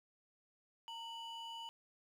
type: ring-modulated tone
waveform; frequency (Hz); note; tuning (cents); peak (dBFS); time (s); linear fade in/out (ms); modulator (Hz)
triangle; 1939; B6; -32; -40; 0.88-1.69; 0; 1020
effects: 12-bit